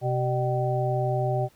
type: harmonic tone with a mistuned harmonic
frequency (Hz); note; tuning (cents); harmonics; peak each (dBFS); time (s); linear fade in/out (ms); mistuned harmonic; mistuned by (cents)
127.7; C3; -42; 1 / 3 / 5 / 6; -25 / -31 / -29 / -30; 0.01-1.49; 50; 5; -96
effects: pink hiss -60 dBFS RMS until 1.55 s